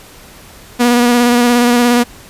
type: tone with vibrato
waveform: sawtooth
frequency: 241.5 Hz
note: B3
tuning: 39 cents flat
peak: -4 dBFS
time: 0.79-2.04 s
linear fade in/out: 20 ms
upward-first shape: square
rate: 17 Hz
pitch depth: 19 cents each way
effects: pink hiss -38 dBFS RMS until 2.29 s + resampled to 32000 Hz